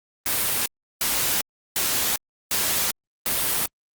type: noise bursts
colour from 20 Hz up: white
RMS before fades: -23 dBFS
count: 5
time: 0.26-3.66 s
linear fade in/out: 2 ms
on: 400 ms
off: 350 ms
effects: Opus 32 kbps